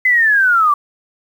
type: linear sweep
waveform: sine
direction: down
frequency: 2048 to 1139 Hz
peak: -9 dBFS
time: 0.05-0.74 s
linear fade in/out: 5 ms
effects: 7-bit